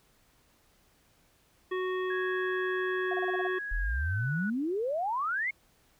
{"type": "harmonic tone", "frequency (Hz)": 370, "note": "F#4", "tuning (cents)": 0, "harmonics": [1, 3, 5, 7, 9], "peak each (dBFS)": [-30, -38, -39, -51, -49], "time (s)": [1.71, 3.59], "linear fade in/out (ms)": 10}
{"type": "tone with pitch glide", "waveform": "sine", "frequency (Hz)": [1661.2, 1471.4], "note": ["G#6", "F#6"], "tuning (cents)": [0, -10], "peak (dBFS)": -34, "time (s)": [2.1, 4.5], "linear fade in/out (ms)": 5, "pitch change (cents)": -210, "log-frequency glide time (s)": [3.77, 4.33]}
{"type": "tone bursts", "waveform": "sine", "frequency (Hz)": 712, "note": "F5", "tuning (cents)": 33, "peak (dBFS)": -32, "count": 7, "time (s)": [3.11, 3.472], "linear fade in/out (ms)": 5, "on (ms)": 26, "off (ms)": 30}
{"type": "exponential sweep", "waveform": "sine", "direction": "up", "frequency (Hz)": [36.71, 2217], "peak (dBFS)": -28, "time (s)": [3.71, 5.51], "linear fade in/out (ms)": 10}
{"effects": ["pink hiss -66 dBFS RMS until 5.99 s"]}